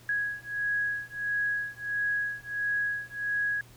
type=beating tone pair; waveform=sine; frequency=1661.2 / 1662.7 Hz; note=G#6 / G#6; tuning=0 / +2 cents; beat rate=1.5 Hz; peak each=-31 dBFS; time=0.09-3.61 s; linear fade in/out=2 ms; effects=added 119 Hz sine -54 dBFS peak until 3.76 s + pink hiss -56 dBFS RMS until 3.76 s